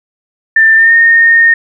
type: tone with pitch glide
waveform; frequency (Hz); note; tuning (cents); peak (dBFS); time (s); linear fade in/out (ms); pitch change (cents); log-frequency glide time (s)
sine; 1785 to 1838.4; A6 to A#6; +24 to -25; -3; 0.56-1.54; 5; +51; 0.76-0.93
effects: none